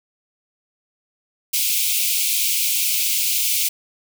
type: high-pass noise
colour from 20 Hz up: white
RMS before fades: -20 dBFS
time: 1.53-3.69 s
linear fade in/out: 10 ms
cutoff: 2200 Hz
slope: 96 dB/octave
effects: none